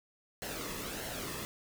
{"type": "noise with flanger", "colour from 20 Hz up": "pink", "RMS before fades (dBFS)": -40, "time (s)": [0.42, 1.45], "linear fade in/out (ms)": 0, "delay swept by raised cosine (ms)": [0.83, 1.35], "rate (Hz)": 1.6, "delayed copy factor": -0.55, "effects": []}